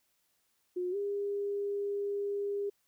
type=tone with pitch glide; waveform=sine; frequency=360 to 404.1 Hz; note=F#4 to G#4; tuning=-47 to -47 cents; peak=-31 dBFS; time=0.76-2.7 s; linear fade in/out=10 ms; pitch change=+200 cents; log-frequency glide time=0.91-0.96 s; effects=white hiss -75 dBFS RMS until 2.87 s

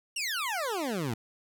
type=exponential sweep; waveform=20% pulse; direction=down; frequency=2900 to 106.1 Hz; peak=-25 dBFS; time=0.16-1.14 s; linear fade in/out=5 ms; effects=none

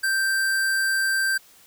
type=tone; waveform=square; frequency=1568 Hz; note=G6; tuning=in tune; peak=-21 dBFS; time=0.03-1.38 s; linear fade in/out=10 ms; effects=white hiss -53 dBFS RMS until 1.66 s

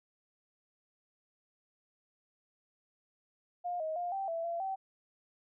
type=tone with pitch steps; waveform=sine; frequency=708 / 631 / 705 / 779 / 664 / 680 / 770 Hz; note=F5 / D#5 / F5 / G5 / E5 / F5 / G5; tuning=+23 / +24 / +16 / -11 / +12 / -46 / -31 cents; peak=-33 dBFS; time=3.64-4.76 s; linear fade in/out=20 ms; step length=160 ms; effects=none

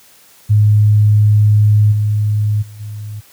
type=tone with level steps; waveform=sine; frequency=105.3 Hz; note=G#2; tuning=24 cents sharp; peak=-6 / -11 / -31 / -23 dBFS; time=0.49-3.21 s; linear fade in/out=20 ms; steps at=1.91 / 2.61 / 2.79 s; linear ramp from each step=20 ms; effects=white hiss -46 dBFS RMS until 3.32 s + high-pass 60 Hz 12 dB/octave

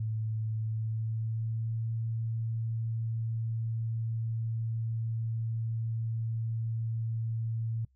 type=tone with pitch glide; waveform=sine; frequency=110 to 113.29 Hz; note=A2 to A#2; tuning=0 to -49 cents; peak=-30 dBFS; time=0-7.85 s; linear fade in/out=5 ms; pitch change=+51 cents; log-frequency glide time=0.55-1.9 s; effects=noise-tail reverb RT60 0.1 s tail -24 dB re dry + added 65 Hz sine -65 dBFS peak until 7.95 s

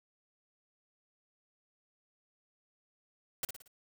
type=noise with echo; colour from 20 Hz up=white; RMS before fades=-34 dBFS; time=3.43-3.45 s; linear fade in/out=2 ms; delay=57 ms; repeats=4; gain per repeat=-7 dB; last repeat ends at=3.678 s; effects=none

